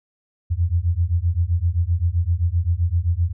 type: beating tone pair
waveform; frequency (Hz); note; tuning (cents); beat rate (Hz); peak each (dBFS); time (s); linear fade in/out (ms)
sine; 82.41 / 90.11; E2 / F#2; 0 / -45; 7.7; -20; 0.5-3.33; 20
effects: none